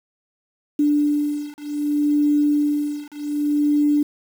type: beating tone pair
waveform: sine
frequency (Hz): 293.7 / 294.35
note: D4 / D4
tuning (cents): 0 / +4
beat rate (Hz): 0.65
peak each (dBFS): -20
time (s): 0.79-4.03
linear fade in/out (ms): 5
effects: 7-bit